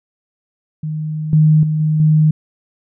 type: tone with level steps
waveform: sine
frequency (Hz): 154.7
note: D#3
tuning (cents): -10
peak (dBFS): -19 / -7 / -14 / -12 / -8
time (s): 0.83-2.31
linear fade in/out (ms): 5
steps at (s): 1.33 / 1.63 / 1.8 / 2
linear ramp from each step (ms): 2
effects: none